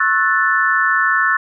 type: chord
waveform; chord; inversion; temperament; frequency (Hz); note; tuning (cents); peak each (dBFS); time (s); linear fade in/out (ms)
sine; F# minor seventh; second; equal with one note detuned; 1093.5 / 1318.5 / 1480 / 1760; C#6 / E6 / F#6 / A6; -24 / 0 / 0 / 0; -20 / -19 / -18 / -16; 0-1.37; 5
effects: none